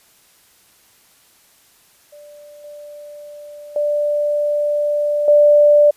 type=tone with level steps; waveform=sine; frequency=589 Hz; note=D5; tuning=5 cents sharp; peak=-38 / -33 / -15 / -7 dBFS; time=2.12-5.91 s; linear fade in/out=10 ms; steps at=2.64 / 3.76 / 5.28 s; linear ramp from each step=2 ms; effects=white hiss -53 dBFS RMS until 5.96 s + resampled to 32000 Hz